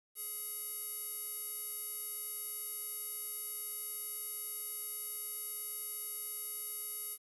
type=tone with band-pass filter; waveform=square; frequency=419.7 Hz; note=G#4; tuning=18 cents sharp; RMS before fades=-42 dBFS; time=0.15-7.18 s; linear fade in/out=50 ms; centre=11000 Hz; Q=9.1; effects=11-bit